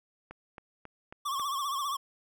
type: click train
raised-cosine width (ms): 0.5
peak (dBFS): -29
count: 5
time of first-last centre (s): 0.31-1.397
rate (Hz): 3.68
type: tone with vibrato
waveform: square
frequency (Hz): 1118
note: C#6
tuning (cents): +14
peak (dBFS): -31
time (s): 1.25-1.97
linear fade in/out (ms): 10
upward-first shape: triangle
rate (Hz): 15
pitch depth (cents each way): 110
effects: none